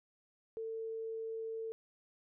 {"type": "tone", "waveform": "sine", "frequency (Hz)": 448.1, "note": "A4", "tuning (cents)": 32, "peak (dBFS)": -38, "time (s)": [0.57, 1.72], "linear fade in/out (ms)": 0, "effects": []}